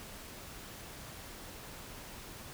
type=silence; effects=pink hiss -48 dBFS RMS until 2.53 s